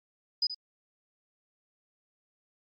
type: tone with echo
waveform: sine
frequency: 4978 Hz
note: D#8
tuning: in tune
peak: -24 dBFS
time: 0.42-0.47 s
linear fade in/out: 5 ms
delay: 76 ms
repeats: 1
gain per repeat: -11 dB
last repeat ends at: 0.546 s
effects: AAC 64 kbps